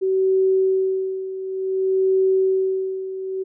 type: tone with tremolo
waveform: sine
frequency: 380 Hz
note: F#4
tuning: 46 cents sharp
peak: -14 dBFS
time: 0.01-3.44 s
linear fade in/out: 20 ms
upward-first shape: sine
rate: 0.56 Hz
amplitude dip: 75%
effects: none